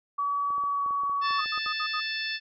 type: tone with pitch glide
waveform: sine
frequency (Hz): 1139 to 1129.2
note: C#6 to C#6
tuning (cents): +47 to +32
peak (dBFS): -25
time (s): 0.18-1.41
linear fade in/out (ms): 10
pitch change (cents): -15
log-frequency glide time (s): 0.65-0.84
type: clicks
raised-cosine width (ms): 1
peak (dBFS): -33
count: 11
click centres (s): 0.505 / 0.581 / 0.638 / 0.862 / 0.908 / 1.035 / 1.096 / 1.308 / 1.459 / 1.577 / 1.662
type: harmonic tone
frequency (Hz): 880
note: A5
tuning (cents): 0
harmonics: 2 / 3 / 4 / 5 / 6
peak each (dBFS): -33 / -35 / -36 / -37 / -38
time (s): 1.21-2.4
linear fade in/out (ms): 50
type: tone bursts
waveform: sine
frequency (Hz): 1244.5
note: D#6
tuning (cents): 0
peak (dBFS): -29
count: 5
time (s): 1.38-2.005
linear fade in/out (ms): 10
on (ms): 73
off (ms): 65
effects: none